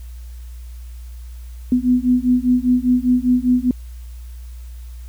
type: beating tone pair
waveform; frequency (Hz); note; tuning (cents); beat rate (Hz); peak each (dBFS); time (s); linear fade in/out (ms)
sine; 246.9 / 251.9; B3 / B3; 0 / +34; 5; -16; 1.72-3.71; 2
effects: added 60 Hz sine -31 dBFS peak until 5.08 s + white hiss -52 dBFS RMS until 5.08 s